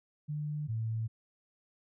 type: tone pair in turn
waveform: sine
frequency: 149.5 / 112 Hz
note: D3 / A2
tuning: +31 / +31 cents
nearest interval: perfect fourth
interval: 500 cents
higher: first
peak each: -33 / -31 dBFS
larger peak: second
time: 0.28-0.68 / 0.68-1.08 s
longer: neither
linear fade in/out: 20 ms
effects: none